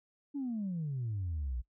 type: exponential sweep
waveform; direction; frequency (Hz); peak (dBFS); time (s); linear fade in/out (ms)
sine; down; 293.7 to 56.4; -32; 0.34-1.62; 20
effects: noise-tail reverb RT60 0.1 s tail -21 dB re dry + tanh soft clip ceiling -30 dBFS